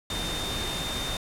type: tone in noise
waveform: sine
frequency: 3633 Hz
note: A#7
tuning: 45 cents flat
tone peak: -33 dBFS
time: 0.1-1.17 s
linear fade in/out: 2 ms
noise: pink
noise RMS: -32 dBFS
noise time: 0.1-1.17 s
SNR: -4 dB
effects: low-pass 11000 Hz 12 dB/octave